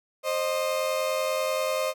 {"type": "tone pair together", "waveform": "35% pulse", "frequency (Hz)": [527, 617.2], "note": ["C5", "D#5"], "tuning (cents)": [12, -14], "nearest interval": "minor third", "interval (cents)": 274, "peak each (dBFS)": -26, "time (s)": [0.23, 1.94], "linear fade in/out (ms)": 50, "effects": []}